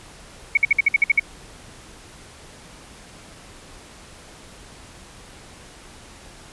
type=tone bursts; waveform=sine; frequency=2232 Hz; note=C#7; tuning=11 cents sharp; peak=-11 dBFS; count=9; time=0.55-1.197 s; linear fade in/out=5 ms; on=23 ms; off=55 ms; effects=pink hiss -44 dBFS RMS until 6.52 s + resampled to 24000 Hz